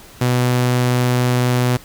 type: tone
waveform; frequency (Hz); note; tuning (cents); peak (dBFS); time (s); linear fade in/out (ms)
sawtooth; 124.2; B2; +10; -10; 0.21-1.77; 5
effects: pink hiss -42 dBFS RMS until 1.84 s